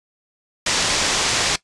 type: low-pass noise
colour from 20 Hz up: white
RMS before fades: -20 dBFS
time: 0.66-1.56 s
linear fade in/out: 5 ms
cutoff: 7000 Hz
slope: 24 dB/octave
effects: noise-tail reverb RT60 0.1 s tail -18 dB re dry + resampled to 24000 Hz